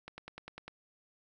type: click train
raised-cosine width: 0.3 ms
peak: -28 dBFS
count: 7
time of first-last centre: 0.08-0.68 s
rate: 10 Hz
effects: none